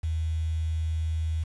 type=tone with quantisation; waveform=sine; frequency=80.2 Hz; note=E2; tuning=47 cents flat; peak=-25 dBFS; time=0.03-1.44 s; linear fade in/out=10 ms; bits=8; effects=resampled to 24000 Hz